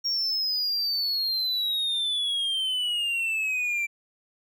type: exponential sweep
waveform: triangle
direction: down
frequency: 5588 to 2338 Hz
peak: -23 dBFS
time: 0.04-3.87 s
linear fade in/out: 20 ms
effects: none